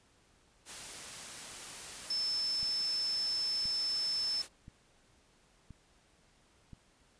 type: noise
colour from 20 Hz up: white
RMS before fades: -45 dBFS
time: 0.65-4.49 s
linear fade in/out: 50 ms
type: tone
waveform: sine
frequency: 5274 Hz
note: E8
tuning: in tune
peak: -31 dBFS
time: 2.1-4.42 s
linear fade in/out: 5 ms
type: click train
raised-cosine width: 5 ms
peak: -37 dBFS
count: 5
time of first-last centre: 2.63-6.733 s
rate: 0.975 Hz
effects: pink hiss -67 dBFS RMS until 7.19 s + resampled to 22050 Hz